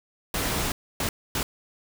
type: noise bursts at uneven times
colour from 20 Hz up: pink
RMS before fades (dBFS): -27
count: 3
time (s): 0.34-0.72 / 1-1.09 / 1.35-1.43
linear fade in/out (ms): 2
effects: none